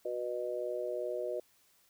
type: harmonic tone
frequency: 122.6 Hz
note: B2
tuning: 12 cents flat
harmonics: 3 / 4 / 5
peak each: -39 / -38 / -37 dBFS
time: 0.05-1.4 s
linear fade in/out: 5 ms
effects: white hiss -68 dBFS RMS until 1.89 s